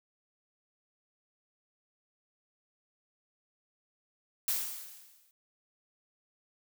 blue noise with exponential decay, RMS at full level -29 dBFS, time 4.48-5.31 s, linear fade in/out 1 ms, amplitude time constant 180 ms, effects none

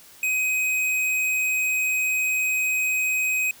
sine tone with hard clipping, 2519 Hz, D#7, 21 cents sharp, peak -22 dBFS, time 0.23-3.51 s, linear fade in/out 2 ms, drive 14 dB, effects white hiss -49 dBFS RMS until 3.6 s

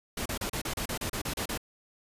pink noise bursts, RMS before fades -33 dBFS, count 12, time 0.17-1.577 s, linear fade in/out 5 ms, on 87 ms, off 33 ms, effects resampled to 32000 Hz

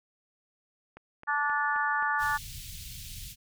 click train, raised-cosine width 0.5 ms, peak -31 dBFS, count 5, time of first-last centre 0.97-2.025 s, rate 3.79 Hz
harmonic tone, 291.3 Hz, D4, 14 cents flat, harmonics 3 / 4 / 5 / 6, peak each -31 / -31 / -31 / -31 dBFS, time 1.27-2.38 s, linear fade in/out 20 ms
pink band-stop noise, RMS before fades -42 dBFS, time 2.18-3.36 s, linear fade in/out 50 ms, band 140 to 2800 Hz, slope 24 dB/octave
effects none

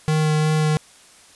square tone with vibrato, 154.5 Hz, D#3, 12 cents flat, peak -17 dBFS, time 0.08-0.77 s, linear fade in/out 0 ms, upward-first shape sine, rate 2.8 Hz, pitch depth 11 cents each way, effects white hiss -49 dBFS RMS until 1.35 s + resampled to 24000 Hz

